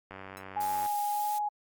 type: click train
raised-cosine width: 0.5 ms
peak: -28 dBFS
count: 73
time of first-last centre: 0.11-0.861 s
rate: 95.9 Hz
type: tone with exponential decay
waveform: 5% pulse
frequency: 1318.5 Hz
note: E6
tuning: in tune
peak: -33 dBFS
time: 0.37-0.45 s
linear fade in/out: 1 ms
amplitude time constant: 16 ms
type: tone with vibrato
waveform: sine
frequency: 830.6 Hz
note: G#5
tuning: in tune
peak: -28 dBFS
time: 0.56-1.49 s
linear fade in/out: 10 ms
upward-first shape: sine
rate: 1.6 Hz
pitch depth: 13 cents each way
type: noise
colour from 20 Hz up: blue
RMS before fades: -41 dBFS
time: 0.6-1.39 s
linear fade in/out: 10 ms
effects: Opus 48 kbps